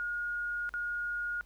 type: tone with dropouts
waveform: sine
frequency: 1433 Hz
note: F6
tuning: 44 cents sharp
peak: -32 dBFS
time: 0-1.41 s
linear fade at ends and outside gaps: 0 ms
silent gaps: 0.692-0.739 s
effects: added 50 Hz sine -55 dBFS peak until 1.45 s + pink hiss -66 dBFS RMS until 1.45 s